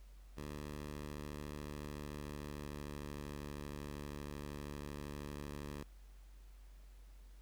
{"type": "tone with pitch glide", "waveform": "10% pulse", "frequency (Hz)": [73.9, 72.71], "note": ["D2", "D2"], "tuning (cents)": [11, -17], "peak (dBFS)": -36, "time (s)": [0.37, 5.83], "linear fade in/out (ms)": 5, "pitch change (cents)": -28, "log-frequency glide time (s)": [1.52, 3.33], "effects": ["added 47 Hz sine -54 dBFS peak until 7.41 s", "pink hiss -70 dBFS RMS until 7.41 s"]}